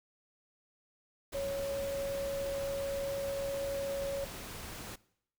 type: tone in noise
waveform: sine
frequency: 554.4 Hz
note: C#5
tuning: in tune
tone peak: -33 dBFS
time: 1.34-4.25 s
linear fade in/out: 10 ms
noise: pink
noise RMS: -44 dBFS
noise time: 1.32-4.96 s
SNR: +8 dB
effects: noise-tail reverb RT60 0.7 s tail -21 dB re dry